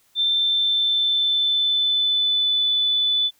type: tone with pitch glide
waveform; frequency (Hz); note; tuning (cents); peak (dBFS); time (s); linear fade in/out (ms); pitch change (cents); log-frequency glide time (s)
sine; 3561 to 3488; A7 to A7; +20 to -16; -17; 0.15-3.31; 50; -36; 0.3-2.68
effects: white hiss -61 dBFS RMS until 3.39 s